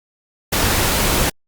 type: noise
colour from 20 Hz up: pink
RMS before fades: -17 dBFS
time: 0.52-1.3 s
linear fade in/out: 10 ms
effects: Opus 48 kbps